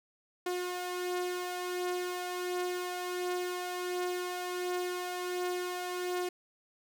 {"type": "beating tone pair", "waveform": "sawtooth", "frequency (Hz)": [358.3, 359.7], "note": ["F4", "F#4"], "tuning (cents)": [44, -49], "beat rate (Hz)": 1.4, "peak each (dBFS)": [-37, -30], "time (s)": [0.46, 6.29], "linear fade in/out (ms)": 5, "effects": []}